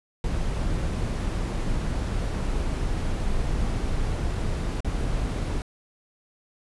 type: noise with dropouts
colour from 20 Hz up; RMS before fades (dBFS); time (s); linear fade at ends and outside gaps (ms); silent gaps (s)
brown; -26; 0.24-5.62; 1; 4.805-4.846
effects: resampled to 24000 Hz